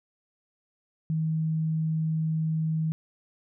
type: tone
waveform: sine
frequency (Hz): 158.9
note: D#3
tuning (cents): +37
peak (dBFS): -24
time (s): 1.1-2.92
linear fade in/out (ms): 0
effects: none